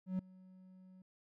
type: tone with ADSR envelope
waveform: triangle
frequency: 186.1 Hz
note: F#3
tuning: 10 cents sharp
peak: -30 dBFS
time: 0.06-1.02 s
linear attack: 130 ms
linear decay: 4 ms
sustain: -24 dB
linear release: 3 ms
effects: none